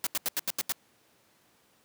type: noise bursts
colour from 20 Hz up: white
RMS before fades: -29 dBFS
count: 7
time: 0.04-0.721 s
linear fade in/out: 0 ms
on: 27 ms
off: 82 ms
effects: pink hiss -65 dBFS RMS until 1.84 s + high-pass 150 Hz 12 dB/octave